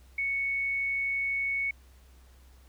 sine tone, 2217 Hz, C#7, in tune, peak -27 dBFS, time 0.18-1.71 s, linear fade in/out 5 ms, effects added 64 Hz sine -53 dBFS peak until 2.68 s + pink hiss -63 dBFS RMS until 2.68 s

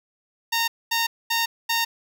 10% pulse tone bursts, 921 Hz, A#5, 21 cents flat, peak -12 dBFS, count 4, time 0.52-1.85 s, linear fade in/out 10 ms, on 160 ms, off 230 ms, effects none

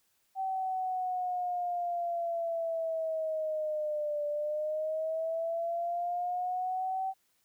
sine linear two-way sweep, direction down then up, 769 to 587.3 to 769 Hz, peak -30 dBFS, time 0.35-7.14 s, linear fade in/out 50 ms, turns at 4.26 s, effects white hiss -73 dBFS RMS until 7.44 s

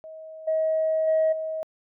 sine tone with level steps, 635 Hz, D#5, 35 cents sharp, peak -38 / -20 / -17 / -27 dBFS, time 0.04-1.63 s, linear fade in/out 0 ms, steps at 0.47 / 1.07 / 1.32 s, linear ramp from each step 10 ms, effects tanh soft clip ceiling -15 dBFS

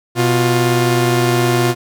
sawtooth tone pair together, 124.1 / 353 Hz, B2 / F4, +9 / +19 cents, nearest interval octave + tritone, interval 1810 cents, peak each -11 dBFS, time 0.15-1.75 s, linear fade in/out 50 ms, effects none

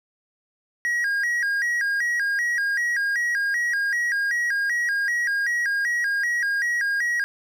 triangle tone with vibrato, 1760 Hz, A6, in tune, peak -19 dBFS, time 0.85-7.24 s, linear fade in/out 0 ms, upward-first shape square, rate 2.6 Hz, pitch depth 140 cents each way, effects none

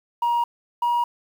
sine tone pair in turn, 948 / 955.1 Hz, A#5 / A#5, +29 / +42 cents, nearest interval unison, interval 13 cents, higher second, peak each -16 / -16 dBFS, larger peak neither, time 0.22-0.44 / 0.82-1.04 s, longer neither, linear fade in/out 5 ms, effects tanh soft clip ceiling -17 dBFS + 8-bit

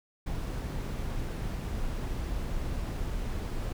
brown noise, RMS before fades -33 dBFS, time 0.26-3.73 s, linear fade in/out 10 ms, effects none

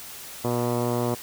15% pulse tone with low-pass filter, 120.4 Hz, B2, 44 cents flat, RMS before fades -25 dBFS, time 0.44-1.15 s, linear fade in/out 10 ms, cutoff 820 Hz, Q 7.2, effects white hiss -40 dBFS RMS until 1.22 s

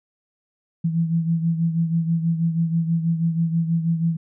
sine beating tone pair, 164.81 / 171.01 Hz, E3 / F3, 0 / -36 cents, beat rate 6.2 Hz, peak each -19 / -26 dBFS, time 0.84-4.17 s, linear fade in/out 10 ms, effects none

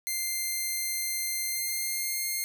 5% pulse tone with pitch glide, 2092 to 2122 Hz, C7 to C7, -1 to +24 cents, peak -19 dBFS, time 0.07-2.44 s, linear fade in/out 0 ms, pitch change +25 cents, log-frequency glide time 1.43-2.19 s, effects none

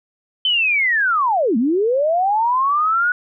sine linear two-way sweep, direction down then up, 3091 to 211.8 to 1478 Hz, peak -14 dBFS, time 0.45-3.12 s, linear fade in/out 2 ms, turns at 1.57 s, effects none

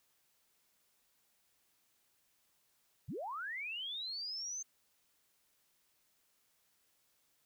sine linear sweep, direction up, 84.9 to 6350 Hz, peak -39 dBFS, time 3.08-4.63 s, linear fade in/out 10 ms, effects white hiss -75 dBFS RMS until 7.45 s

